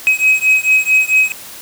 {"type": "beating tone pair", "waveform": "triangle", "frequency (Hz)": [2537, 2541.5], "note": ["D#7", "D#7"], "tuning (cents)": [33, 36], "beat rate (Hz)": 4.5, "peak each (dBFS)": -11, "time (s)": [0.07, 1.32], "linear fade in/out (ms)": 0, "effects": ["white hiss -33 dBFS RMS until 1.61 s", "high-pass 60 Hz 12 dB/octave"]}